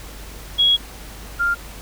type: tone pair in turn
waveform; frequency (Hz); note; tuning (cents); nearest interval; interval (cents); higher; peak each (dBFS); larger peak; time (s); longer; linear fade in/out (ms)
sine; 3322 / 1396.7; G#7 / F6; 0 / 0; octave + minor third; 1500; first; -12 / -16; first; 0.58-0.77 / 1.39-1.55; first; 20
effects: added 50 Hz sine -37 dBFS peak until 1.81 s + pink hiss -39 dBFS RMS until 1.81 s